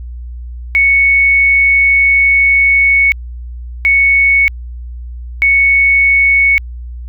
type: tone bursts at uneven times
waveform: sine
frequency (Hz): 2217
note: C#7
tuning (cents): 0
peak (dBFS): -6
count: 3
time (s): 0.75-3.12 / 3.85-4.48 / 5.42-6.58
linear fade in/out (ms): 0
effects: added 60 Hz sine -23 dBFS peak until 7.08 s